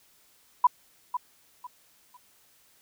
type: tone with echo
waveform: sine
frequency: 987.8 Hz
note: B5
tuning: in tune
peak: -14 dBFS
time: 0.64-0.67 s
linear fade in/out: 5 ms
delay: 500 ms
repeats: 3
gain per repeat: -11 dB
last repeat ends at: 2.17 s
effects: white hiss -62 dBFS RMS until 2.81 s